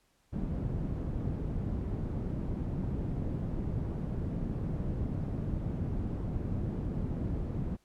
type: low-pass noise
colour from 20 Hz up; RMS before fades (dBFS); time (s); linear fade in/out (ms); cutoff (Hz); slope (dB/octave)
white; -34; 0.32-7.77; 20; 170; 12
effects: pink hiss -71 dBFS RMS until 7.84 s + low-pass 12000 Hz 12 dB/octave